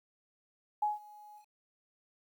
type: tone with ADSR envelope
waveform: sine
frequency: 840 Hz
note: G#5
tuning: 19 cents sharp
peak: -26 dBFS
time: 0.82-1.46 s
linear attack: 7 ms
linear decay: 160 ms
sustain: -24 dB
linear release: 99 ms
effects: 11-bit